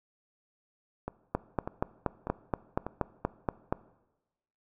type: two click trains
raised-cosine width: 1 ms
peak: -20 / -13 dBFS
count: 4 / 11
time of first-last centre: 1.08-2.866 / 1.35-3.725 s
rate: 1.68 / 4.21 Hz
effects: noise-tail reverb RT60 1.0 s tail -19 dB re dry